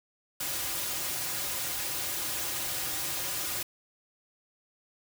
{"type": "noise with comb filter", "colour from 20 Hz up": "white", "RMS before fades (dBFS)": -33, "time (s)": [0.4, 3.63], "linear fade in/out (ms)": 5, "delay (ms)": 4.5, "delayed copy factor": -0.85, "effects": []}